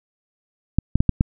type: clicks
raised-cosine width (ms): 5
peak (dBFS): -3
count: 5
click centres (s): 0.786 / 0.956 / 1.005 / 1.093 / 1.209
effects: none